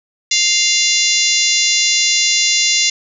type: harmonic tone with a mistuned harmonic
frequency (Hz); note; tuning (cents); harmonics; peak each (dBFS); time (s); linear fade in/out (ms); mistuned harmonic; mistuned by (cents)
698.5; F5; 0; 3 / 4 / 5 / 6 / 7 / 8 / 9 / 10; -20 / -20 / -20 / -20 / -20 / -20 / -20 / -20; 0.31-2.9; 5; 6; -42
effects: none